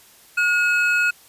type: tone pair together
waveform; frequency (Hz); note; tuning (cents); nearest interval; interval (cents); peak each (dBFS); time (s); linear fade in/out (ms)
triangle; 1438.1 / 2565; F#6 / E7; -50 / -48; minor seventh; 1002; -16 / -19; 0.37-1.11; 10
effects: white hiss -50 dBFS RMS until 1.28 s + resampled to 32000 Hz